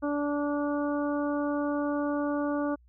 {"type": "harmonic tone", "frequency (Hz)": 290.4, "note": "D4", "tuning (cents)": -19, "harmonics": [1, 2, 3, 4, 5], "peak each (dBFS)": [-28, -32, -39, -38, -41], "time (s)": [0.02, 2.76], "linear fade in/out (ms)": 20, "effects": ["added 60 Hz sine -56 dBFS peak until 2.88 s"]}